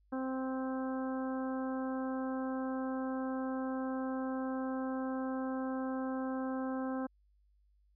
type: harmonic tone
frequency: 261.6 Hz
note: C4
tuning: in tune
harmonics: 1 / 2 / 3 / 4 / 5 / 6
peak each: -35 / -41 / -45 / -47 / -49 / -51 dBFS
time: 0.12-7.07 s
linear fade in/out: 10 ms
effects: added 50 Hz sine -66 dBFS peak until 7.95 s